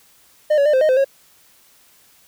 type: tone with pitch steps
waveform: triangle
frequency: 607 / 564 / 600 / 521 / 619 / 516 / 546 Hz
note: D#5 / C#5 / D5 / C5 / D#5 / C5 / C#5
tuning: -43 / +30 / +37 / -7 / -9 / -24 / -26 cents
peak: -10 dBFS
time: 0.5-1.046 s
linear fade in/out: 10 ms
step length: 78 ms
effects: white hiss -53 dBFS RMS until 2.27 s